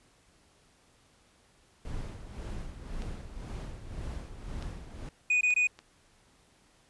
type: noise with tremolo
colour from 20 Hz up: brown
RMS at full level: -37 dBFS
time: 1.85-5.09 s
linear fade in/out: 2 ms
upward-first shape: sine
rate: 1.9 Hz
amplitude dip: 60%
type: clicks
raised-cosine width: 0.2 ms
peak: -28 / -27 / -28 / -30 dBFS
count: 4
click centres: 3.021 / 4.625 / 5.506 / 5.79 s
type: tone bursts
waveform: triangle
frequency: 2478 Hz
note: D#7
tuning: 8 cents flat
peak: -21 dBFS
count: 3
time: 5.3-5.672 s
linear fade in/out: 5 ms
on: 110 ms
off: 21 ms
effects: pink hiss -64 dBFS RMS until 6.89 s + resampled to 24000 Hz